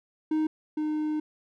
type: tone pair in turn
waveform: triangle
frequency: 311.1 / 305.9 Hz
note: D#4 / D#4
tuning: 0 / -29 cents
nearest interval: unison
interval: 29 cents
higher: first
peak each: -21 / -24 dBFS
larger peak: first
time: 0.31-0.47 / 0.77-1.2 s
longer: second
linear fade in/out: 5 ms
effects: none